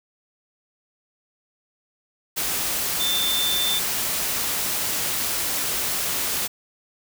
sine tone in noise, 3553 Hz, A7, 16 cents sharp, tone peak -22 dBFS, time 2.99-3.8 s, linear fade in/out 20 ms, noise white, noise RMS -25 dBFS, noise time 2.36-6.48 s, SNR 0 dB, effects none

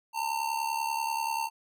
square tone with amplitude modulation, 906 Hz, A#5, 50 cents flat, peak -26 dBFS, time 0.13-1.5 s, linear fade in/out 50 ms, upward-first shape sine, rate 70.3 Hz, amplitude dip 75%, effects none

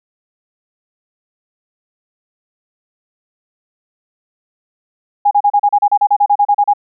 sine tone bursts, 820 Hz, G#5, 22 cents flat, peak -7 dBFS, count 16, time 5.25-6.736 s, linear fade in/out 10 ms, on 61 ms, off 34 ms, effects none

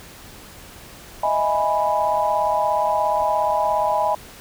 sine chord, E major seventh, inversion third, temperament equal, 622.3 / 659.3 / 830.6 / 987.8 Hz, D#5 / E5 / G#5 / B5, 0 / 0 / 0 / 0 cents, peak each -23 / -27 / -21 / -22 dBFS, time 1.23-4.15 s, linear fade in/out 5 ms, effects pink hiss -42 dBFS RMS until 4.4 s

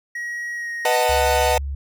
triangle tone with pitch glide, 1902 to 1874.7 Hz, A#6 to A#6, +34 to +9 cents, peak -24 dBFS, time 0.15-0.96 s, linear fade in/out 5 ms, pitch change -25 cents, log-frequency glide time 0.55-0.7 s
45% pulse chord, B dominant seventh, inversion none, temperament equal with one note detuned, 493.9 / 622.3 / 740 / 889.2 Hz, B4 / D#5 / F#5 / A5, 0 / 0 / 0 / +18 cents, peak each -22 dBFS, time 0.85-1.58 s, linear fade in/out 2 ms
sine tone, 69.3 Hz, C#2, in tune, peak -24 dBFS, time 1.09-1.75 s, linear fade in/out 5 ms
effects none

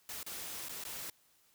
white noise with dropouts, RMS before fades -43 dBFS, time 0.09-1.1 s, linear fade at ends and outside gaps 2 ms, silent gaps 0.231-0.263 / 0.686-0.693 / 0.839-0.85 s, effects white hiss -69 dBFS RMS until 1.54 s

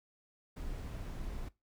brown noise, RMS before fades -41 dBFS, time 0.56-1.49 s, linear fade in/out 10 ms, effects noise-tail reverb RT60 0.2 s tail -19 dB re dry

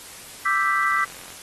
sine chord, E minor seventh, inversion third, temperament equal, 1174.7 / 1318.5 / 1568 / 1975.5 Hz, D6 / E6 / G6 / B6, 0 / 0 / 0 / 0 cents, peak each -23 / -25 / -26 / -23 dBFS, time 0.45-1.05 s, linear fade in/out 10 ms
click train, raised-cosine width 0.3 ms, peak -26 dBFS, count 19, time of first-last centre 0.92-1.326 s, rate 44.3 Hz
effects white hiss -41 dBFS RMS until 1.42 s + AAC 32 kbps

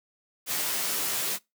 white noise with comb filter, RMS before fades -29 dBFS, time 0.46-1.39 s, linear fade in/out 50 ms, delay 13 ms, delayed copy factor +0.6, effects noise-tail reverb RT60 0.2 s tail -23 dB re dry + high-pass 150 Hz 12 dB/octave

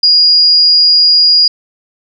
sine tone, 4867 Hz, D#8, 39 cents flat, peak -4 dBFS, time 0.03-1.48 s, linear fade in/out 5 ms, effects none

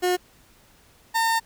30% pulse tone pair in turn, 360.7 / 908.9 Hz, F#4 / A#5, -44 / -44 cents, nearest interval octave + major third, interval 1600 cents, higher second, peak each -17 / -17 dBFS, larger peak neither, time 0.02-0.17 / 1.14-1.4 s, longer second, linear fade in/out 20 ms, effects pink hiss -56 dBFS RMS until 1.45 s

